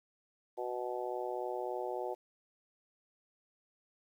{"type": "harmonic tone", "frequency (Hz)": 123.47, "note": "B2", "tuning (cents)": 0, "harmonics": [3, 4, 5, 6, 7], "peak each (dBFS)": [-40, -41, -42, -43, -43], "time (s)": [0.57, 2.15], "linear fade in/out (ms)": 20, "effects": ["11-bit"]}